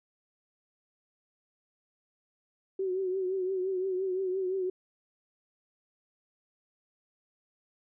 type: tone with vibrato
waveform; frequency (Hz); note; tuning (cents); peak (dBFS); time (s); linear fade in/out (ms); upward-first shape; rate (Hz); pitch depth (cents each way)
sine; 375.4; F#4; +25; -28; 2.79-4.7; 5; triangle; 5.8; 67
effects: none